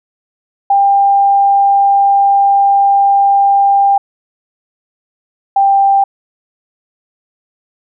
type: tone pair in turn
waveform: sine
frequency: 796 / 789.6 Hz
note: G5 / G5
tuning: +26 / +12 cents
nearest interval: unison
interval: 14 cents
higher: first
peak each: -6 dBFS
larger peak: neither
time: 0.7-3.98 / 5.56-6.04 s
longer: first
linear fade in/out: 5 ms
effects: none

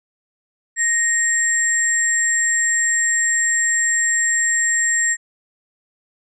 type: tone pair together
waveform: sine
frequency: 1864.7 / 7459 Hz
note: A#6 / A#8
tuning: 0 / 0 cents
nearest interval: 2 octaves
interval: 2400 cents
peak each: -18 dBFS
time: 0.76-5.17 s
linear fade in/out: 50 ms
effects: none

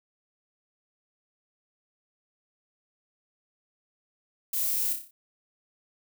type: noise with echo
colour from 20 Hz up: violet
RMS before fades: -29 dBFS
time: 4.53-4.93 s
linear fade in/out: 5 ms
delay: 30 ms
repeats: 6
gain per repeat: -5 dB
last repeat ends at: 5.11 s
effects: none

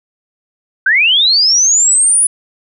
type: linear sweep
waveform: sine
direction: up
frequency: 1486 to 10000 Hz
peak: -7 dBFS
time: 0.86-2.27 s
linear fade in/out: 5 ms
effects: none

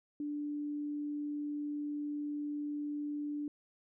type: tone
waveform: sine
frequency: 293.7 Hz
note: D4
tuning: in tune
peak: -35 dBFS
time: 0.2-3.48 s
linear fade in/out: 2 ms
effects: none

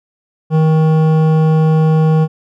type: tone with hard clipping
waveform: triangle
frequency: 157.8 Hz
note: D#3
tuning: 25 cents sharp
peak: -10 dBFS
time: 0.5-2.28 s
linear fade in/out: 50 ms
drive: 16 dB
effects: none

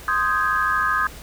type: chord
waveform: sine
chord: Ab major seventh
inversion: first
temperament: equal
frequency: 1046.5 / 1244.5 / 1568 / 1661.2 Hz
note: C6 / Eb6 / G6 / Ab6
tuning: 0 / 0 / 0 / 0 cents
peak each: -26 / -21 / -25 / -24 dBFS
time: 0.08-1.07 s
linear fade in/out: 2 ms
effects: added 60 Hz sine -41 dBFS peak until 1.22 s + pink hiss -41 dBFS RMS until 1.22 s

